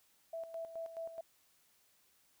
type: tone with tremolo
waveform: sine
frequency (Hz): 659.3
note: E5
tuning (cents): 0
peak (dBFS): -39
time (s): 0.33-1.21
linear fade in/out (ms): 5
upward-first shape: square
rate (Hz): 4.7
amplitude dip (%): 65
effects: white hiss -71 dBFS RMS until 2.4 s